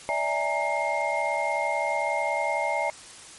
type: tone cluster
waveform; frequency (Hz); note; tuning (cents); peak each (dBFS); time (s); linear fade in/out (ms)
sine; 582 / 653 / 826 / 922 / 2128; D5 / E5 / G#5 / A#5 / C7; -16 / -17 / -10 / -19 / +29; -30; 0.09-2.9; 0
effects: white hiss -45 dBFS RMS until 3.38 s + MP3 48 kbps